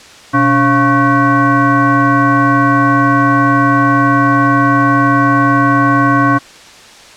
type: tone with frequency modulation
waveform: sine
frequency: 694 Hz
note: F5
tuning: 11 cents flat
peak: -7 dBFS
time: 0.33-6.39 s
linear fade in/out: 20 ms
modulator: 410 Hz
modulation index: 2
effects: white hiss -37 dBFS RMS until 7.16 s + low-pass 6000 Hz 12 dB/octave